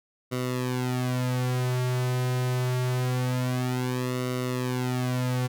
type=tone with flanger; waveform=sawtooth; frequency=126.1 Hz; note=B2; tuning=36 cents sharp; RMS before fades=-27 dBFS; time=0.31-5.48 s; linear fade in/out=20 ms; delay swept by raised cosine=1.2 to 4.4 ms; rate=0.25 Hz; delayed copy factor=-0.95; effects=none